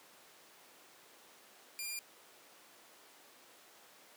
10% pulse tone, 2402 Hz, D7, 38 cents sharp, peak -30 dBFS, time 1.79-1.99 s, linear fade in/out 0 ms, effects pink hiss -59 dBFS RMS until 4.16 s + high-pass 400 Hz 12 dB/octave

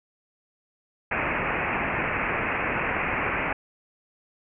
white low-pass noise, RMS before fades -27 dBFS, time 1.11-3.53 s, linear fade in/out 5 ms, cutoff 2600 Hz, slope 96 dB/octave, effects none

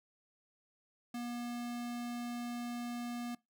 square tone, 240 Hz, B3, 49 cents flat, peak -39 dBFS, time 1.14-3.35 s, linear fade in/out 5 ms, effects noise-tail reverb RT60 0.2 s tail -22 dB re dry

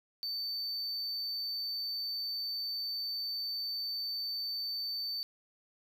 triangle tone, 4555 Hz, C#8, 46 cents sharp, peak -33 dBFS, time 0.23-5.23 s, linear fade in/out 0 ms, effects none

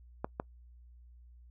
clicks, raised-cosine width 1 ms, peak -19 dBFS, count 2, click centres 0.245 / 0.399 s, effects noise-tail reverb RT60 0.1 s tail -25 dB re dry + added 60 Hz sine -53 dBFS peak until 1.5 s

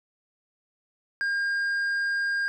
triangle tone with tanh clipping, 1611 Hz, G6, 47 cents sharp, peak -25 dBFS, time 1.21-2.48 s, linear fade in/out 0 ms, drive 9 dB, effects none

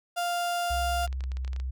35% pulse tone, 698.5 Hz, F5, in tune, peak -25 dBFS, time 0.16-1.07 s, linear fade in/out 20 ms
sine tone with pitch glide, 65.41 to 64.29 Hz, C2 to C2, 0 to -30 cents, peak -29 dBFS, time 0.7-1.71 s, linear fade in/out 10 ms, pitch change -30 cents, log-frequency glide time 1.17-1.31 s
clicks, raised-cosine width 0.2 ms, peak -28 dBFS, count 12, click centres 1.034 / 1.076 / 1.128 / 1.207 / 1.239 / 1.318 / 1.37 / 1.448 / 1.478 / 1.532 / 1.563 / 1.6 s
effects none

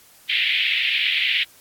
pink band-pass noise, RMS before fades -21 dBFS, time 0.29-1.44 s, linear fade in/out 10 ms, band 2100 to 3500 Hz, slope 48 dB/octave, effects white hiss -51 dBFS RMS until 1.6 s + AAC 64 kbps

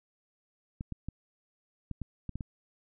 clicks, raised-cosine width 5 ms, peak -24 dBFS, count 8, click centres 0.809 / 0.923 / 1.086 / 1.913 / 2.017 / 2.293 / 2.356 / 2.408 s, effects none

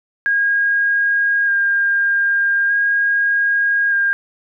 sine tone with vibrato, 1619 Hz, G#6, 45 cents flat, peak -13 dBFS, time 0.26-4.13 s, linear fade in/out 0 ms, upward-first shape square, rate 0.41 Hz, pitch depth 13 cents each way, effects none

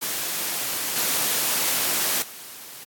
white noise with level steps, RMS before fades -27 / -23 / -40 dBFS, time 0.01-2.85 s, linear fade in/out 20 ms, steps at 0.96 / 2.22 s, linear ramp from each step 2 ms, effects high-pass 150 Hz 12 dB/octave + AAC 64 kbps

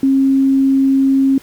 sine tone, 270 Hz, C#4, 45 cents flat, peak -9 dBFS, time 0.03-1.38 s, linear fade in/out 2 ms, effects pink hiss -43 dBFS RMS until 1.42 s

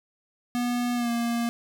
square tone with pitch glide, 243.1 to 235 Hz, B3 to A#3, -27 to +14 cents, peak -25 dBFS, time 0.55-1.49 s, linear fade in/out 0 ms, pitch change -59 cents, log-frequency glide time 0.95-1.1 s, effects none

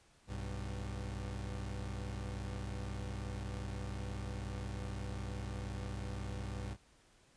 30% pulse tone pair together, 62.43 / 99.1 Hz, B1 / G2, +19 / +19 cents, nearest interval minor sixth, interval 800 cents, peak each -39 / -40 dBFS, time 0.27-6.77 s, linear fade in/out 50 ms, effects pink hiss -67 dBFS RMS until 7.36 s + resampled to 22050 Hz

